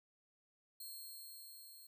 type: tone with level ramp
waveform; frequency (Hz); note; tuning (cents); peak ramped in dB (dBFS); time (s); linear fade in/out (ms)
10% pulse; 4237; C8; +21; -40 to -49; 0.8-1.87; 5
effects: 13-bit